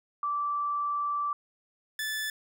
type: tone pair in turn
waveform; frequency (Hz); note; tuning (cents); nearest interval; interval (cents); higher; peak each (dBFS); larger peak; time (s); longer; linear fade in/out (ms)
sine / sawtooth; 1165 / 1743; D6 / A6; -14 / -17; perfect fifth; 697; second; -27; neither; 0.23-1.33 / 1.99-2.3; first; 2
effects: none